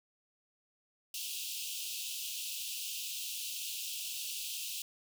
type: high-pass noise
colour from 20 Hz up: pink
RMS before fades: -40 dBFS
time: 1.14-4.82 s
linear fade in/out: 2 ms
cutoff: 2600 Hz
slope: 96 dB/octave
effects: none